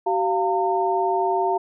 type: tone cluster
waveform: sine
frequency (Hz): 381.5 / 697 / 909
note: G4 / F5 / A#5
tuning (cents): -47 / -4 / -44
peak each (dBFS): -23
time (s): 0.06-1.58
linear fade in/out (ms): 10
effects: none